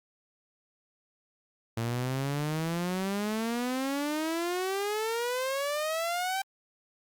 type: exponential sweep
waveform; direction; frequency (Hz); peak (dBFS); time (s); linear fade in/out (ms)
sawtooth; up; 113.1 to 784; -25; 1.77-6.42; 5
effects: Opus 48 kbps